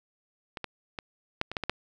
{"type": "clicks", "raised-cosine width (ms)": 0.3, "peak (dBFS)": [-20, -17, -19, -10, -20, -13, -15, -11], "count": 8, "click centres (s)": [0.572, 0.643, 0.988, 1.414, 1.516, 1.568, 1.637, 1.696], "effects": []}